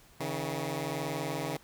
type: tone pair together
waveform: 10% pulse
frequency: 138.59 / 159.4 Hz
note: C#3 / D#3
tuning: 0 / +42 cents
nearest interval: major second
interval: 242 cents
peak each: -27 dBFS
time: 0.2-1.57 s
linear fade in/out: 5 ms
effects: pink hiss -59 dBFS RMS until 1.63 s